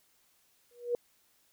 sine tone with exponential growth, 481.3 Hz, B4, 45 cents flat, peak -24 dBFS, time 0.71-0.95 s, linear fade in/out 1 ms, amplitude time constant 52 ms, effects white hiss -69 dBFS RMS until 1.52 s

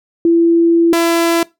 sine / sawtooth tone pair in turn, 335.9 / 335.9 Hz, E4 / E4, +33 / +33 cents, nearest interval unison, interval 0 cents, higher neither, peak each -7 dBFS, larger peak neither, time 0.25-0.93 / 0.93-1.43 s, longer first, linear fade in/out 2 ms, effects noise-tail reverb RT60 0.2 s tail -21 dB re dry

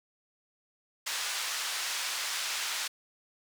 white band-pass noise, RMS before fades -34 dBFS, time 1.06-2.88 s, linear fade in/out 10 ms, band 1000 to 6100 Hz, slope 12 dB/octave, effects none

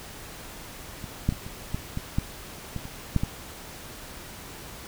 clicks, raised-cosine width 5 ms, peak -24 / -9 / -19 / -26 / -15 / -17 / -11 / -19 / -27 / -9 / -13 dBFS, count 11, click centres 1.042 / 1.29 / 1.324 / 1.465 / 1.745 / 1.974 / 2.185 / 2.763 / 2.854 / 3.163 / 3.235 s, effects pink hiss -42 dBFS RMS until 4.87 s

